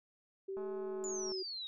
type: tone with pitch glide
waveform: sine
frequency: 386.8 to 377.1 Hz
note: G4 to F#4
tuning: -23 to +33 cents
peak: -38 dBFS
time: 0.48-1.43 s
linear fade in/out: 10 ms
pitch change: -44 cents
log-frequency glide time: 0.72-1.16 s
type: click train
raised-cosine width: 1 ms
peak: -37 dBFS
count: 160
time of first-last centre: 0.57-1.32 s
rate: 212 Hz
type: exponential sweep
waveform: sine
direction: down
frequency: 7130 to 3729 Hz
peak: -40 dBFS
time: 1.04-1.67 s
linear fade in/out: 0 ms
effects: none